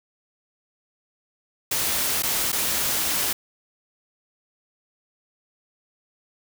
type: noise with dropouts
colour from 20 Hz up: white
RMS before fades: -24 dBFS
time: 1.71-3.33 s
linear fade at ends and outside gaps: 5 ms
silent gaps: 2.224-2.233 / 2.519-2.527 s
effects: none